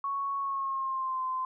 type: tone with pitch glide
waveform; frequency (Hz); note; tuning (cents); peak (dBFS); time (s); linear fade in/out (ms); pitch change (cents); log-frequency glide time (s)
sine; 1108.7 to 1034.5; C#6 to C6; 0 to -20; -29; 0.04-1.45; 2; -120; 0.39-1.23
effects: none